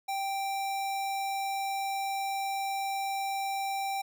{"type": "tone", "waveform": "square", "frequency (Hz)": 784, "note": "G5", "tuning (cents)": 0, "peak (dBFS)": -31, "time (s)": [0.08, 4.02], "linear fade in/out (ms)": 10, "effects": []}